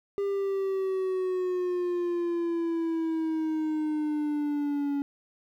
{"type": "exponential sweep", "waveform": "triangle", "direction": "down", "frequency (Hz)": [400.9, 281.9], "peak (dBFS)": -24, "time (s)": [0.18, 5.02], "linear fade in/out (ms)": 0, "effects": ["11-bit"]}